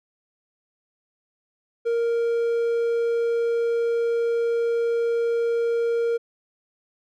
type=tone; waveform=triangle; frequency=466.2 Hz; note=A#4; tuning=in tune; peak=-18 dBFS; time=1.85-6.18 s; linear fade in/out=20 ms; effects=none